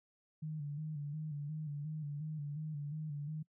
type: tone with vibrato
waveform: sine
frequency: 150 Hz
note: D3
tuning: 37 cents sharp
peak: -38 dBFS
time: 0.42-3.43 s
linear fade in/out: 10 ms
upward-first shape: square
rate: 2.8 Hz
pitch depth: 58 cents each way
effects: noise-tail reverb RT60 0.1 s tail -23 dB re dry